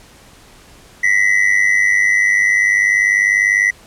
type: ring-modulated tone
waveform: triangle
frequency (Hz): 1975.5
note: B6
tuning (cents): 0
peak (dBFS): -6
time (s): 1.03-3.71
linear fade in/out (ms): 10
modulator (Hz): 50.1
effects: pink hiss -44 dBFS RMS until 3.86 s + low-pass 11000 Hz 12 dB/octave